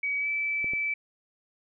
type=tone with pitch glide; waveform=sine; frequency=2269 to 2313 Hz; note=C#7 to D7; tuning=+40 to -27 cents; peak=-26 dBFS; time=0.03-0.94 s; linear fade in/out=5 ms; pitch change=+33 cents; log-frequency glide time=0.19-0.28 s
type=clicks; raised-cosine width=2 ms; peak=-27 dBFS; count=2; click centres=0.644 / 0.735 s
effects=none